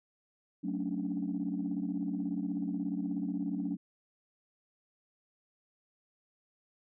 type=chord; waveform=sine; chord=D major seventh; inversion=first; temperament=equal; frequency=185 / 220 / 277.2 / 293.7 Hz; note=F#3 / A3 / C#4 / D4; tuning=0 / 0 / 0 / 0 cents; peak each=-36 / -38 / -36 / -37 dBFS; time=0.63-3.77 s; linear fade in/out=20 ms; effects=tanh soft clip ceiling -24 dBFS